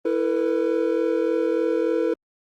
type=chord; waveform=triangle; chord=E suspended fourth; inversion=none; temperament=equal with one note detuned; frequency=329.6 / 450.5 / 493.9 Hz; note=E4 / A4 / B4; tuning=0 / +41 / 0 cents; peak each=-22 dBFS; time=0.05-2.14 s; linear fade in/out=5 ms; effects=Opus 24 kbps